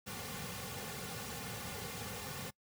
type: noise with comb filter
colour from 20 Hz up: pink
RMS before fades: -43 dBFS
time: 0.06-2.51 s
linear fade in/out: 20 ms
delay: 3.1 ms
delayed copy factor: -0.8
effects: noise-tail reverb RT60 0.1 s tail -23 dB re dry + high-pass 80 Hz 12 dB/octave